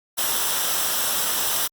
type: noise with comb filter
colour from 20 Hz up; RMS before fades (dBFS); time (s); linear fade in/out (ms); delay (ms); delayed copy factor
white; -23; 0.17-1.68; 20; 0.44; -0.55
effects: Opus 48 kbps